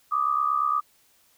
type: tone pair together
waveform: sine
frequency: 1175.9 / 1244.5 Hz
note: D6 / D#6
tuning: +2 / 0 cents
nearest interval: minor second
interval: 98 cents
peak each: -24 dBFS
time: 0.11-0.81 s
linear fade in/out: 20 ms
effects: white hiss -62 dBFS RMS until 1.37 s